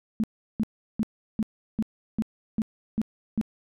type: tone bursts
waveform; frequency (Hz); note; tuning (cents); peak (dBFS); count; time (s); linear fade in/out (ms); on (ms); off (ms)
sine; 219.3; A3; -6; -21; 9; 0.2-3.413; 0; 37; 360
effects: none